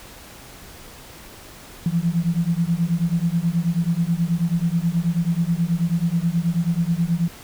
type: beating tone pair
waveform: sine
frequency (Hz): 164.81 / 174.11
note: E3 / F3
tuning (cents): 0 / -5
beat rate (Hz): 9.3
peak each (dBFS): -21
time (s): 1.86-7.28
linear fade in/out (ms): 2
effects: pink hiss -42 dBFS RMS until 7.43 s